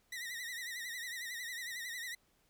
sawtooth tone with vibrato, 1920 Hz, B6, 49 cents flat, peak -37 dBFS, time 0.12-2.15 s, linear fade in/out 5 ms, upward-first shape triangle, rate 11 Hz, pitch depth 110 cents each way, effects pink hiss -73 dBFS RMS until 2.49 s

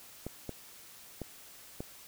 clicks, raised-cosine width 2 ms, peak -24 dBFS, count 4, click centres 0.266 / 0.493 / 1.217 / 1.805 s, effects white hiss -53 dBFS RMS until 2.07 s

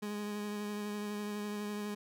30% pulse tone with vibrato, 207.7 Hz, G#3, in tune, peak -34 dBFS, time 0.02-1.95 s, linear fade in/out 10 ms, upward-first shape sine, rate 12 Hz, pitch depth 16 cents each way, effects none

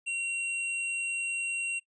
square tone, 2745 Hz, F7, 31 cents flat, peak -30 dBFS, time 0.06-1.8 s, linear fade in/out 20 ms, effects noise-tail reverb RT60 0.1 s tail -20 dB re dry + resampled to 22050 Hz

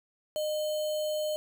sine tone with sample-and-hold, 611 Hz, D#5, 32 cents flat, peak -28 dBFS, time 0.36-1.36 s, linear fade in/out 0 ms, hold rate 3675 Hz, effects none

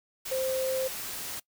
sine tone in noise, 523.3 Hz, C5, in tune, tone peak -27 dBFS, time 0.31-0.88 s, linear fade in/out 10 ms, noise white, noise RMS -37 dBFS, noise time 0.25-1.4 s, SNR +7 dB, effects noise-tail reverb RT60 0.1 s tail -22 dB re dry

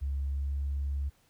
sine tone with pitch glide, 69.3 to 69.98 Hz, C#2 to C#2, 0 to +17 cents, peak -28 dBFS, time 0.01-1.1 s, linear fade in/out 20 ms, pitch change +17 cents, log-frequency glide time 0.28-0.56 s, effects tanh soft clip ceiling -25 dBFS + pink hiss -67 dBFS RMS until 1.29 s

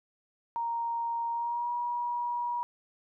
sine tone with pitch glide, 932.3 to 960.7 Hz, A#5 to B5, 0 to -48 cents, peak -29 dBFS, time 0.56-2.63 s, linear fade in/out 0 ms, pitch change +52 cents, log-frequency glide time 1.31-1.71 s, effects none

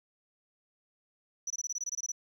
sine tone bursts, 5920 Hz, F#8, in tune, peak -30 dBFS, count 12, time 1.47-2.119 s, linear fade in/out 5 ms, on 33 ms, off 23 ms, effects tanh soft clip ceiling -30 dBFS + 12-bit

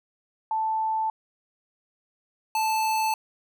sine / square tone pair in turn, 880 / 876.7 Hz, A5 / A5, 0 / -7 cents, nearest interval unison, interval 7 cents, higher first, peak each -23 dBFS, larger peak neither, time 0.51-1.1 / 2.55-3.14 s, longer neither, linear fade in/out 2 ms, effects none

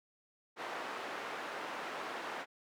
white band-pass noise, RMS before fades -42 dBFS, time 0.56-2.46 s, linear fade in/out 50 ms, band 350 to 1500 Hz, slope 12 dB/octave, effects none

